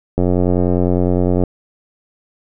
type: click train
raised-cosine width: 2 ms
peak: -3 dBFS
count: 114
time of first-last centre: 0.18-1.437 s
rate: 89.9 Hz
effects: none